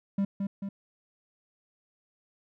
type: tone with echo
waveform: triangle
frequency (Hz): 197.8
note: G3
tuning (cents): +16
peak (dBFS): -22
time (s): 0.18-0.25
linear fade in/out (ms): 5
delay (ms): 220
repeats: 2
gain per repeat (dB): -4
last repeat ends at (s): 0.69
effects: none